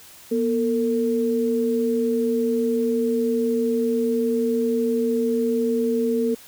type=tone pair together; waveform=sine; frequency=240 / 453.1 Hz; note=B3 / A#4; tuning=-49 / -49 cents; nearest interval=major seventh; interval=1100 cents; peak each=-22 / -21 dBFS; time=0.31-6.35 s; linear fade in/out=10 ms; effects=white hiss -46 dBFS RMS until 6.47 s